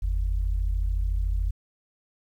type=tone pair together; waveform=sine; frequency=46.98 / 80.7 Hz; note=F#1 / E2; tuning=+27 / -36 cents; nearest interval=major sixth; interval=937 cents; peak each=-23 / -31 dBFS; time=0.02-1.51 s; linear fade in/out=10 ms; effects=10-bit